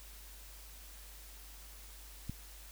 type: click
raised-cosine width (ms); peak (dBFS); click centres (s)
5; -26; 2.296
effects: added 50 Hz sine -52 dBFS peak until 2.71 s + white hiss -55 dBFS RMS until 2.71 s